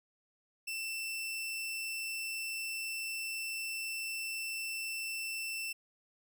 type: tone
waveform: sawtooth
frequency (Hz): 2674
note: E7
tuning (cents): +24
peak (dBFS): -33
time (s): 0.67-5.73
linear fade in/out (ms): 10
effects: none